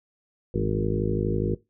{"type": "harmonic tone with a mistuned harmonic", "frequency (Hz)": 52.2, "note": "G#1", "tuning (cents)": 10, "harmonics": [1, 2, 3, 4, 5, 6, 7, 8, 9], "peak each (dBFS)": [-31, -29, -31, -32, -35, -35, -29, -33, -32], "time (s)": [0.54, 1.55], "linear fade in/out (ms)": 5, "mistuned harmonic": 3, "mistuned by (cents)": 63, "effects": ["noise-tail reverb RT60 0.2 s tail -19 dB re dry"]}